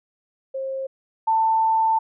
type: tone pair in turn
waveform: sine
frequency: 534 / 890.5 Hz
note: C5 / A5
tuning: +35 / +21 cents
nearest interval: major sixth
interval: 886 cents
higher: second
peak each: -25 / -16 dBFS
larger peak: second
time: 0.54-0.87 / 1.27-1.99 s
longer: second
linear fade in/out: 10 ms
effects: none